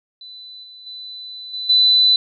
sine tone with level steps, 3998 Hz, B7, 20 cents sharp, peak -35 / -38 / -31 / -24 / -10 dBFS, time 0.21-2.16 s, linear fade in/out 2 ms, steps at 0.63 / 0.86 / 1.53 / 1.69 s, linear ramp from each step 10 ms, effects none

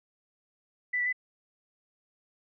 sine tone with pitch steps, 1985 / 1960 / 2006 Hz, B6 / B6 / B6, +8 / -14 / +26 cents, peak -26 dBFS, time 0.93-1.128 s, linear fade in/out 10 ms, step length 66 ms, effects none

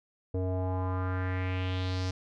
square tone with low-pass filter sweep, 92.5 Hz, F#2, in tune, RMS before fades -31 dBFS, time 0.34-2.11 s, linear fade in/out 5 ms, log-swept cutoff 500 to 5500 Hz, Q 3, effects none

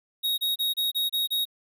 square tone bursts, 3768 Hz, A#7, 18 cents sharp, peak -24 dBFS, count 7, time 0.23-1.454 s, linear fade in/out 20 ms, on 150 ms, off 29 ms, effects none

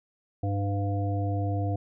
harmonic tone, 100 Hz, G2, 35 cents sharp, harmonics 1 / 3 / 5 / 7, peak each -26 / -34 / -38 / -35 dBFS, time 0.43-1.76 s, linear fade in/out 5 ms, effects none

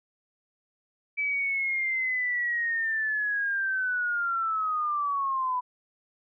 sine linear sweep, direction down, 2307 to 987.8 Hz, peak -25 dBFS, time 1.17-5.61 s, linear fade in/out 20 ms, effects none

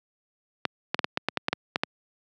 clicks, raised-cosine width 0.3 ms, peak -7 dBFS, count 11, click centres 0.653 / 0.945 / 0.992 / 1.044 / 1.174 / 1.286 / 1.373 / 1.484 / 1.53 / 1.759 / 1.835 s, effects high-pass 150 Hz 12 dB/octave

